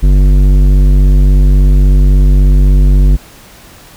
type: tone with tanh clipping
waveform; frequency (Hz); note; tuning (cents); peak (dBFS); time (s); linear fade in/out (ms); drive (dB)
sine; 48.2; G1; -28; -5; 0.02-3.17; 20; 13
effects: pink hiss -37 dBFS RMS until 3.96 s